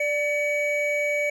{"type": "tone pair together", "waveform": "triangle", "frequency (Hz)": [587.3, 2265], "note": ["D5", "C#7"], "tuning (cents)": [0, 37], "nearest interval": "octave + major seventh", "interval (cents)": 2337, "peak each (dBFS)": -23, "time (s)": [0, 1.3], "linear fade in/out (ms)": 5, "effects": []}